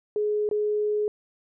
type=tone with dropouts; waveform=sine; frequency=420.3 Hz; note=G#4; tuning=21 cents sharp; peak=-22 dBFS; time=0.16-1.08 s; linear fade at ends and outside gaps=1 ms; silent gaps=0.49-0.512 s; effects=none